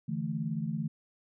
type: chord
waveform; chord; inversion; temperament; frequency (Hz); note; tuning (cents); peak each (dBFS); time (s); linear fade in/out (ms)
sine; D suspended second; none; equal; 146.83 / 164.81 / 220; D3 / E3 / A3; 0 / 0 / 0; -36 / -34 / -35; 0.08-0.88; 10
effects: none